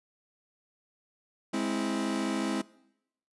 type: chord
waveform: 40% pulse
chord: Ab augmented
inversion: none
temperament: equal with one note detuned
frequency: 207.7 / 261.6 / 326.6 Hz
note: Ab3 / C4 / E4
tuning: 0 / 0 / -16 cents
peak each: -32 dBFS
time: 1.53-2.62 s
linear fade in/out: 10 ms
effects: noise-tail reverb RT60 0.8 s tail -21 dB re dry + resampled to 24000 Hz